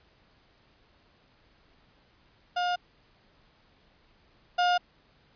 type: tone pair in turn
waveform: 35% pulse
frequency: 712 / 712 Hz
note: F5 / F5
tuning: +33 / +33 cents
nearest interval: unison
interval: 0 cents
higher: neither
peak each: -24 / -20 dBFS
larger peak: second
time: 2.56-2.76 / 4.58-4.78 s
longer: neither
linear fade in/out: 10 ms
effects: pink hiss -63 dBFS RMS until 5.35 s + resampled to 11025 Hz